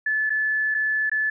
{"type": "tone with dropouts", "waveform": "sine", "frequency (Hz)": 1733, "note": "A6", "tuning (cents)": -27, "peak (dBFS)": -20, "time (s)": [0.06, 1.3], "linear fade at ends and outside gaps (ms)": 5, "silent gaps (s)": [[0.296, 0.302], [0.744, 0.747], [1.097, 1.115]], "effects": []}